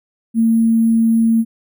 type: tone with sample-and-hold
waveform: sine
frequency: 226.7 Hz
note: A#3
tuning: 48 cents flat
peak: -10 dBFS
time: 0.34-1.45 s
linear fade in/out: 50 ms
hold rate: 11025 Hz
effects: none